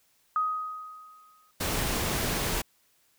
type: tone with exponential decay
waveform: sine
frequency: 1254 Hz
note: D#6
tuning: 13 cents sharp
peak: -22 dBFS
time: 0.36-1.51 s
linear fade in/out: 1 ms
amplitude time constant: 250 ms
type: noise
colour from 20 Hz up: pink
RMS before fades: -29 dBFS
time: 1.6-2.62 s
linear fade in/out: 10 ms
effects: white hiss -67 dBFS RMS until 3.18 s